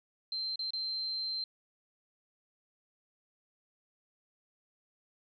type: tone with dropouts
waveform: sine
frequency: 4126 Hz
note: C8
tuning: 25 cents flat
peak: -33 dBFS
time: 0.32-1.44 s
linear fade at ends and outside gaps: 2 ms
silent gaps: 0.558-0.592 / 0.706-0.734 s
effects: none